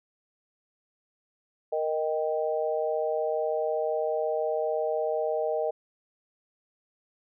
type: chord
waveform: sine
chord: Eb major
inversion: second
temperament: equal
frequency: 466.2 / 622.3 / 784 Hz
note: Bb4 / Eb5 / G5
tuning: 0 / 0 / 0 cents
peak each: -29 / -28 / -34 dBFS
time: 1.72-5.71 s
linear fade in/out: 10 ms
effects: none